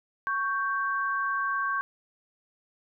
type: tone pair together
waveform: sine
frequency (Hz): 1111.7 / 1568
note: C#6 / G6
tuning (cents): +5 / 0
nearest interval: tritone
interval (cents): 595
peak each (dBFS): -28 / -29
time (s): 0.27-1.81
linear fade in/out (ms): 0
effects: none